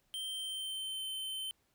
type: tone with pitch glide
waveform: square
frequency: 3136 to 3084 Hz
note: G7 to G7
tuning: 0 to -29 cents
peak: -38 dBFS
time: 0.14-1.51 s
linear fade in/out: 0 ms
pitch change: -29 cents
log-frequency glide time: 0.29-1.05 s
effects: pink hiss -75 dBFS RMS until 1.74 s